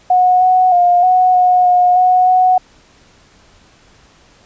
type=tone with pitch steps; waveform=sine; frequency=730 / 739 / 708 / 736 / 727 / 720 / 733 / 738 Hz; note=F#5 / F#5 / F5 / F#5 / F#5 / F#5 / F#5 / F#5; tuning=-24 / -2 / +23 / -9 / -31 / -47 / -16 / -5 cents; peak=-7 dBFS; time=0.1-2.58 s; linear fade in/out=5 ms; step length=310 ms; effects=pink hiss -48 dBFS RMS until 4.45 s + resampled to 16000 Hz